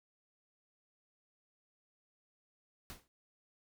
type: noise with exponential decay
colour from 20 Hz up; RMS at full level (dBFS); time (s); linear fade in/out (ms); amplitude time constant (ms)
pink; -44; 2.9-3.08; 0; 39
effects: none